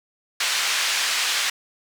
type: band-pass noise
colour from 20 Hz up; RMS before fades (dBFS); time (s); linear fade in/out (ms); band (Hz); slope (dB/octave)
pink; -23; 0.4-1.5; 5; 1800 to 6700; 12
effects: none